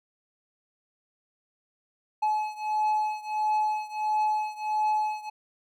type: beating tone pair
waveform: triangle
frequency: 854 / 855.5 Hz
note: G#5 / A5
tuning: +48 / -49 cents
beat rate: 1.5 Hz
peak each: -25 / -27 dBFS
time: 2.22-5.3 s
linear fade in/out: 10 ms
effects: none